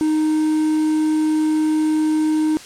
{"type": "tone with quantisation", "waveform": "triangle", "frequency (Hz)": 310.1, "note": "D#4", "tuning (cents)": -6, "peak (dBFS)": -13, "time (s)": [0.01, 2.57], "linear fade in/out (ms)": 0, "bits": 6, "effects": ["white hiss -38 dBFS RMS until 2.65 s", "low-pass 8000 Hz 12 dB/octave"]}